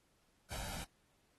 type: noise with comb filter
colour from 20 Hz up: pink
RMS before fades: -44 dBFS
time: 0.5-0.85 s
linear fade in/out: 20 ms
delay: 1.3 ms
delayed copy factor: +0.65
effects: pink hiss -75 dBFS RMS until 1.38 s + AAC 32 kbps